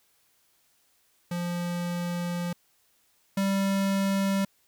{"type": "tone pair in turn", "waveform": "square", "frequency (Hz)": [174.5, 195.62], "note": ["F3", "G3"], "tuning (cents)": [-1, -3], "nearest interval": "major second", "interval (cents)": 198, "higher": "second", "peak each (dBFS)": [-29, -24], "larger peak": "second", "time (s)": [[1.31, 2.53], [3.37, 4.45]], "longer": "first", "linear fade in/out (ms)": 5, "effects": ["white hiss -67 dBFS RMS until 4.67 s"]}